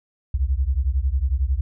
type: beating tone pair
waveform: sine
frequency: 61.74 / 72.74 Hz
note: B1 / D2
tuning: 0 / -16 cents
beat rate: 11 Hz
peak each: -20 / -21 dBFS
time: 0.34-1.61 s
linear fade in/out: 5 ms
effects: tanh soft clip ceiling -11 dBFS